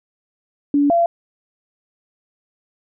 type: tone pair in turn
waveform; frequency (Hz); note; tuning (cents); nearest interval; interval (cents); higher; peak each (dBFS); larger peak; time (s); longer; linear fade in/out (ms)
sine; 286.7 / 681.9; D4 / F5; -42 / -42; octave + minor third; 1500; second; -12; neither; 0.74-0.9 / 0.9-1.06; neither; 2
effects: none